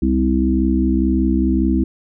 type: harmonic tone with a mistuned harmonic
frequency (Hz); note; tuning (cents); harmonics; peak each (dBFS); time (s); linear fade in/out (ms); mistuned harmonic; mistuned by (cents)
65; C2; -11; 1 / 3 / 4 / 5; -19 / -19 / -19 / -19; 0.02-1.84; 5; 3; +27
effects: none